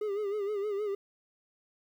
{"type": "tone with vibrato", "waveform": "triangle", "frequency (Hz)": 410.3, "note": "G#4", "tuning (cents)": -21, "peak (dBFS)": -28, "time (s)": [0.01, 0.95], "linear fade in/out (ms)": 5, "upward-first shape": "sine", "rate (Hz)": 6.4, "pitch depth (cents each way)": 77, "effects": ["11-bit"]}